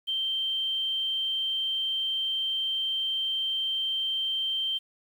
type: tone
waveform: sine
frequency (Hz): 3136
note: G7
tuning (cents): 0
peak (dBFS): -26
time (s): 0.07-4.79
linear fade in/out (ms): 20
effects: 9-bit